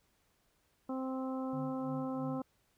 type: harmonic tone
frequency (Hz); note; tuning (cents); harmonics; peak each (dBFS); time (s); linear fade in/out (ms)
261.6; C4; 0; 1 / 2 / 3 / 4 / 5; -36 / -42 / -46 / -48 / -50; 0.89-2.42; 5
type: tone with tremolo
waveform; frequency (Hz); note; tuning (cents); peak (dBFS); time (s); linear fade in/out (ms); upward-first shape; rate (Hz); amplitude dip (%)
sine; 146.83; D3; 0; -39; 1.53-2.4; 2; sine; 3; 90
effects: pink hiss -74 dBFS RMS until 2.77 s